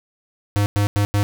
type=tone bursts at uneven times; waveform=square; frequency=102.2 Hz; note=G#2; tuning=27 cents flat; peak=-16 dBFS; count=4; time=0.56-0.66 / 0.76-0.87 / 0.96-1.05 / 1.14-1.23 s; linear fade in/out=0 ms; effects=none